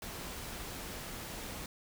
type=noise; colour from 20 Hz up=pink; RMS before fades=-43 dBFS; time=0.02-1.66 s; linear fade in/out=2 ms; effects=none